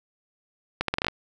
accelerating click train, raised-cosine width 0.3 ms, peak -8 dBFS, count 8, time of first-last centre 0.81-1.084 s, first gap 73 ms, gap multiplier 0.78, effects none

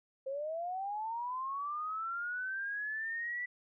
sine linear sweep, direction up, 523.3 to 1975.5 Hz, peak -35 dBFS, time 0.26-3.46 s, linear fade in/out 10 ms, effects none

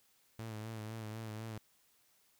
sawtooth tone with vibrato, 110 Hz, A2, in tune, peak -38 dBFS, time 0.39-1.58 s, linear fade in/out 0 ms, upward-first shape sine, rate 4 Hz, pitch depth 45 cents each way, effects white hiss -71 dBFS RMS until 2.39 s

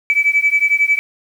sine beating tone pair, 2295 / 2306 Hz, D7 / D7, -40 / -32 cents, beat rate 11 Hz, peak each -14 dBFS, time 0.1-0.99 s, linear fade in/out 0 ms, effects tanh soft clip ceiling -4 dBFS + 7-bit

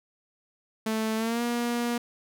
sawtooth tone with pitch glide, 220 to 238.5 Hz, A3 to A#3, 0 to +40 cents, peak -22 dBFS, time 0.86-1.98 s, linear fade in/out 5 ms, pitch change +140 cents, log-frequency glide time 1.16-1.42 s, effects none

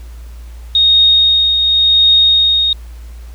sine tone with tremolo, 3722 Hz, A#7, 3 cents flat, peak -5 dBFS, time 0.75-2.73 s, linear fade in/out 2 ms, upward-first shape triangle, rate 0.91 Hz, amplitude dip 45%, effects added 58 Hz sine -28 dBFS peak until 3.34 s + pink hiss -46 dBFS RMS until 3.34 s

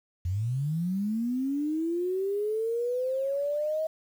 sine linear sweep, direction up, 83.9 to 638 Hz, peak -26 dBFS, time 0.25-3.87 s, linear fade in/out 5 ms, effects 9-bit

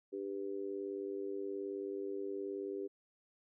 harmonic tone, 98.8 Hz, G2, 14 cents sharp, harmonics 3 / 4 / 5, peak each -45 / -39 / -48 dBFS, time 0.12-2.88 s, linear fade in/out 20 ms, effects none

